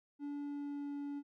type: tone with pitch glide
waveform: triangle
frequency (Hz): 287.8 to 285.6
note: D4 to D4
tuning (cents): -35 to -48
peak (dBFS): -37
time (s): 0.19-1.23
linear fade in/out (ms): 50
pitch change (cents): -13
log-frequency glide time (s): 0.41-0.96
effects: none